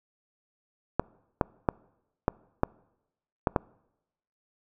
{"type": "clicks", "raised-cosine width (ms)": 1, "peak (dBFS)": -8, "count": 7, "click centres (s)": [0.996, 1.412, 1.688, 2.281, 2.634, 3.472, 3.562], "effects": ["noise-tail reverb RT60 0.9 s tail -25 dB re dry"]}